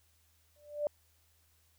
sine tone with exponential growth, 590 Hz, D5, 8 cents sharp, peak -26 dBFS, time 0.56-0.87 s, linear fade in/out 1 ms, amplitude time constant 66 ms, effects added 80 Hz sine -70 dBFS peak until 1.78 s + white hiss -71 dBFS RMS until 1.78 s

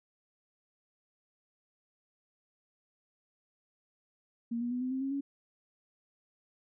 sine tone with pitch steps, 233.6 / 240.6 / 247.8 / 255.2 / 262.8 / 270.7 / 278.8 Hz, A#3 / B3 / B3 / C4 / C4 / C#4 / C#4, +4 / -45 / +6 / -43 / +8 / -41 / +10 cents, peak -31 dBFS, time 4.51-5.21 s, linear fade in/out 10 ms, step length 100 ms, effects none

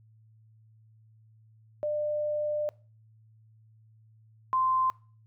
sine tone pair in turn, 598 / 1039.6 Hz, D5 / C6, +31 / -11 cents, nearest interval minor seventh, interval 958 cents, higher second, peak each -27 / -23 dBFS, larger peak second, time 1.83-2.69 / 4.53-4.9 s, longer first, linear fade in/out 0 ms, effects noise-tail reverb RT60 0.4 s tail -23 dB re dry + added 110 Hz sine -56 dBFS peak until 5.26 s

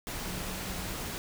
sine tone in noise, 185 Hz, F#3, in tune, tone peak -41 dBFS, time 0.26-0.94 s, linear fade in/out 0 ms, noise pink, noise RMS -37 dBFS, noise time 0.07-1.18 s, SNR -7 dB, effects none

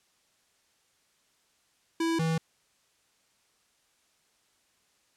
square tone pair in turn, 329.6 / 162.16 Hz, E4 / E3, 0 / -28 cents, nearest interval octave, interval 1228 cents, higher first, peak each -26 dBFS, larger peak neither, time 2-2.19 / 2.19-2.38 s, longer neither, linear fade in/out 5 ms, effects white hiss -69 dBFS RMS until 5.16 s + low-pass 9000 Hz 12 dB/octave

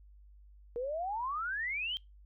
sine exponential sweep, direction up, 464.3 to 3214 Hz, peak -33 dBFS, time 0.76-1.97 s, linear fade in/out 0 ms, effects noise-tail reverb RT60 0.2 s tail -23 dB re dry + added 50 Hz sine -54 dBFS peak until 2.25 s

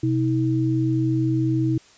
sine tone pair together, 126.95 / 319.9 Hz, B2 / D#4, +48 / +48 cents, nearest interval octave + major third, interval 1600 cents, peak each -21 dBFS, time 0.03-1.78 s, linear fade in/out 5 ms, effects white hiss -52 dBFS RMS until 1.97 s + resampled to 16000 Hz

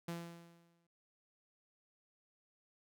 sawtooth tone with exponential decay, 169.8 Hz, F3, 48 cents flat, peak -35 dBFS, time 0.08-0.87 s, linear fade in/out 5 ms, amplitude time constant 170 ms, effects none

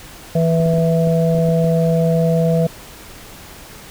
harmonic tone, 164.81 Hz, E3, in tune, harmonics 1 / 3 / 4, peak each -14 / -19 / -20 dBFS, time 0.35-2.67 s, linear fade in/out 5 ms
clicks, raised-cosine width 3 ms, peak -17 dBFS, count 9, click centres 0.601 / 0.66 / 0.737 / 0.784 / 1.073 / 1.349 / 1.386 / 1.487 / 1.644 s
effects pink hiss -38 dBFS RMS until 3.9 s

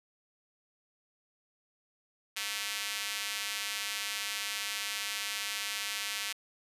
square tone with high-pass filter, 102.5 Hz, G#2, 22 cents flat, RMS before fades -36 dBFS, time 2.36-6.33 s, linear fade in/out 10 ms, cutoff 2500 Hz, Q 1.1, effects resampled to 32000 Hz

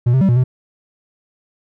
triangle tone with pitch steps, 120.9 / 131.7 / 193.1 / 120.7 / 127.3 Hz, B2 / C3 / G3 / B2 / C3, -36 / +12 / -26 / -39 / -47 cents, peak -8 dBFS, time 0.06-0.44 s, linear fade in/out 10 ms, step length 76 ms, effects none

